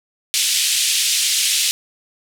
pink band-pass noise, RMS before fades -18 dBFS, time 0.34-1.71 s, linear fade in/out 0 ms, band 2800 to 11000 Hz, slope 24 dB/octave, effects none

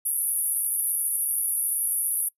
pink band-pass noise, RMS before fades -26 dBFS, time 0.05-2.29 s, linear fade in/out 10 ms, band 9900 to 12000 Hz, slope 96 dB/octave, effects noise-tail reverb RT60 0.1 s tail -24 dB re dry

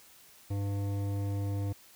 triangle tone with hard clipping, 100 Hz, G2, 35 cents sharp, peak -32 dBFS, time 0.5-1.73 s, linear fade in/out 10 ms, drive 17 dB, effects white hiss -57 dBFS RMS until 1.95 s

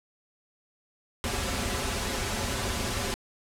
pink noise with comb filter, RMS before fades -30 dBFS, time 1.24-3.14 s, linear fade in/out 0 ms, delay 6.4 ms, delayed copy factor -0.65, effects low-pass 10000 Hz 12 dB/octave

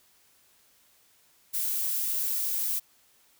violet noise, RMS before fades -29 dBFS, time 1.53-2.8 s, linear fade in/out 20 ms, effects white hiss -63 dBFS RMS until 3.39 s

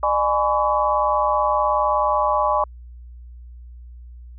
sine tone cluster, 604 / 835 / 1010 / 1129 Hz, D5 / G#5 / B5 / C#6, +48 / +9 / +39 / +31 cents, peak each -22 dBFS, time 0.03-2.64 s, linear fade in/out 2 ms, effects added 60 Hz sine -37 dBFS peak until 4.38 s

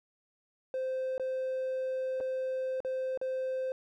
triangle tone with dropouts, 520 Hz, C5, 11 cents flat, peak -28 dBFS, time 0.74-3.72 s, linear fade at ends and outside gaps 1 ms, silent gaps 1.18-1.197 / 2.203-2.208 / 2.804-2.848 / 3.175-3.214 s, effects tanh soft clip ceiling -25 dBFS

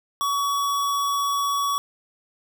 square tone, 1129 Hz, C#6, 31 cents sharp, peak -22 dBFS, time 0.21-1.78 s, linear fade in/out 0 ms, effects none

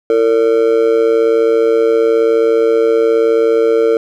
triangle tone with amplitude modulation, 453.7 Hz, A#4, 47 cents flat, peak -3 dBFS, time 0.1-3.97 s, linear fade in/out 2 ms, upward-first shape sine, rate 119 Hz, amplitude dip 80%, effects none

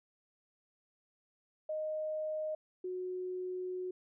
sine tone pair in turn, 620 / 366.4 Hz, D#5 / F#4, -6 / -17 cents, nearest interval major sixth, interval 911 cents, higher first, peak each -34 / -36 dBFS, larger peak first, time 1.69-2.55 / 2.84-3.91 s, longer second, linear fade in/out 5 ms, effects none

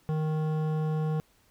sine tone with hard clipping, 155.56 Hz, D#3, in tune, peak -28 dBFS, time 0.09-1.2 s, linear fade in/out 0 ms, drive 13 dB, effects pink hiss -65 dBFS RMS until 1.5 s

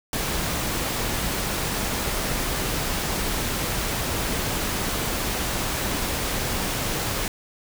pink noise, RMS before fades -26 dBFS, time 0.13-7.28 s, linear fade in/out 2 ms, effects none

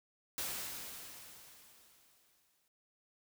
white noise with exponential decay, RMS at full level -38 dBFS, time 0.38-2.68 s, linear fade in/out 1 ms, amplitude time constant 500 ms, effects none

